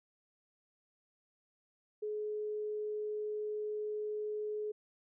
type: tone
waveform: sine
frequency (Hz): 423.5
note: G#4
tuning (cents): +34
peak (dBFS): -35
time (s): 2.02-4.72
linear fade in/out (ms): 10
effects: none